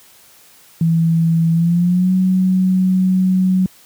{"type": "tone with pitch glide", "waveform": "sine", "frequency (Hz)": [164.81, 186.06], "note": ["E3", "F#3"], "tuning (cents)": [0, 10], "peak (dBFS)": -11, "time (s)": [0.81, 3.66], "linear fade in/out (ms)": 2, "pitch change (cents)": 210, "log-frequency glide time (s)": [1.52, 2.12], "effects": ["white hiss -47 dBFS RMS until 3.85 s", "high-pass 60 Hz 12 dB/octave"]}